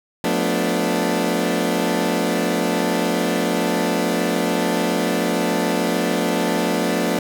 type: chord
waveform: 20% pulse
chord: B half-diminished seventh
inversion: second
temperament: equal with one note detuned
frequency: 178.28 / 220 / 246.9 / 293.7 Hz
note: F3 / A3 / B3 / D4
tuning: +36 / 0 / 0 / 0 cents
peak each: -19 dBFS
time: 0.24-7.19 s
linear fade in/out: 2 ms
effects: none